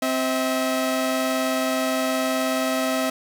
sawtooth tone pair together, 261.6 / 644.5 Hz, C4 / E5, 0 / -39 cents, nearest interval octave + major third, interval 1561 cents, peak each -20 dBFS, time 0.02-3.1 s, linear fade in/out 5 ms, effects none

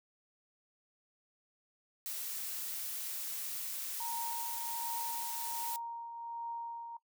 blue noise, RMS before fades -40 dBFS, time 2.06-5.76 s, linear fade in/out 0 ms
sine tone with tremolo, 932.3 Hz, A#5, in tune, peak -37 dBFS, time 4-6.97 s, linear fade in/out 5 ms, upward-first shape triangle, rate 1.3 Hz, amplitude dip 50%
effects noise-tail reverb RT60 0.1 s tail -18 dB re dry

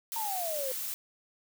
blue noise, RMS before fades -36 dBFS, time 0.12-0.94 s, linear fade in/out 0 ms
sine exponential sweep, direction down, 925 to 507 Hz, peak -33 dBFS, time 0.16-0.72 s, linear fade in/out 2 ms
effects none

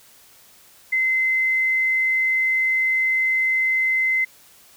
sine tone, 2060 Hz, C7, 28 cents flat, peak -17 dBFS, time 0.92-4.25 s, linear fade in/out 10 ms, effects white hiss -51 dBFS RMS until 4.76 s

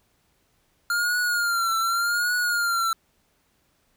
square tone with vibrato, 1400 Hz, F6, 4 cents sharp, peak -22 dBFS, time 0.9-2.93 s, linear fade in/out 2 ms, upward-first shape triangle, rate 0.86 Hz, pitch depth 84 cents each way, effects pink hiss -67 dBFS RMS until 3.96 s

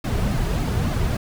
brown noise with flanger, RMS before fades -22 dBFS, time 0.04-1.17 s, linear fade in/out 5 ms, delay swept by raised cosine 2 to 3.8 ms, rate 3.5 Hz, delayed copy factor -0.6, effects none

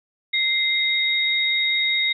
sine tone pair together, 2093 / 3749 Hz, C7 / A#7, 0 / +9 cents, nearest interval minor seventh, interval 1009 cents, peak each -21 dBFS, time 0.33-2.13 s, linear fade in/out 10 ms, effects none

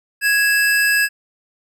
square tone pair together, 1661.2 / 2637 Hz, G#6 / E7, 0 / 0 cents, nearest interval minor sixth, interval 800 cents, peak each -15 / -21 dBFS, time 0.21-1.09 s, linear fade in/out 50 ms, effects none

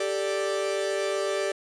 45% pulse chord, G suspended second, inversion none, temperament equal, 392 / 440 / 587.3 Hz, G4 / A4 / D5, 0 / 0 / 0 cents, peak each -29 / -33 / -29 dBFS, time 0-1.52 s, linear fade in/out 5 ms, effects resampled to 22050 Hz

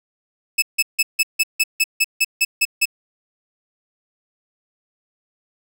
sawtooth tone bursts, 2607 Hz, E7, 20 cents flat, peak -10 dBFS, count 12, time 0.58-2.856 s, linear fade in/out 10 ms, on 43 ms, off 160 ms, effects none

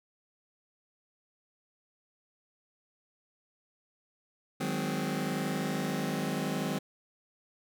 sawtooth chord, Ab dominant seventh, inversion second, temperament just, 155.74 / 186.89 / 207.7 / 259.6 Hz, Eb3 / Gb3 / Ab3 / C4, +2 / +18 / 0 / -13 cents, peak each -32 dBFS, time 4.6-6.79 s, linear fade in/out 10 ms, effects none

